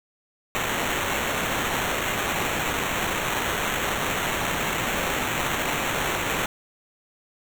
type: noise with sample-and-hold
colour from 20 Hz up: white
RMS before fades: -26 dBFS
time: 0.55-6.46 s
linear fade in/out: 0 ms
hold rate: 4900 Hz
effects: none